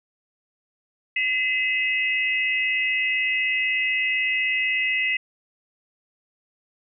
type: tone cluster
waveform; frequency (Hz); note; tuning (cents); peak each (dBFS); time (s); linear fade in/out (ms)
sine; 2037 / 2573 / 2823; C7 / E7 / F7; -47 / -43 / +18; -23 / -24 / -31; 1.16-5.17; 5
effects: none